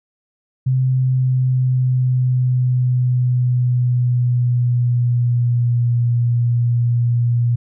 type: tone with pitch glide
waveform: sine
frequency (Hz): 129.6 to 119.53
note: C3 to A#2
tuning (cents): -16 to +44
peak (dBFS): -13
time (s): 0.66-7.56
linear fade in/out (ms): 10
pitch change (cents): -140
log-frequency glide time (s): 0.8-6.06
effects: none